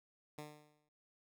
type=tone with exponential decay; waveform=10% pulse; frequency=150 Hz; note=D3; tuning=37 cents sharp; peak=-36 dBFS; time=0.38-0.89 s; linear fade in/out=5 ms; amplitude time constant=110 ms; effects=none